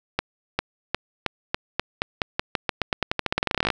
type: accelerating click train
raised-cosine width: 0.3 ms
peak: -5 dBFS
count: 30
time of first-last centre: 0.19-3.702 s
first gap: 400 ms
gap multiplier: 0.89
effects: none